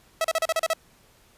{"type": "tone bursts", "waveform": "sawtooth", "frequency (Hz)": 650, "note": "E5", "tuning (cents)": -24, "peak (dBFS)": -17, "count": 8, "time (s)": [0.21, 0.734], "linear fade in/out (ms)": 2, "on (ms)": 34, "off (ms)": 36, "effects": ["pink hiss -58 dBFS RMS until 1.37 s", "resampled to 32000 Hz"]}